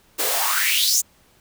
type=noise with high-pass filter sweep; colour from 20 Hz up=white; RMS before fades=-20 dBFS; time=0.18-1.02 s; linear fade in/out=20 ms; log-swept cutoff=340 to 7300 Hz; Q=5.4; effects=pink hiss -57 dBFS RMS until 1.4 s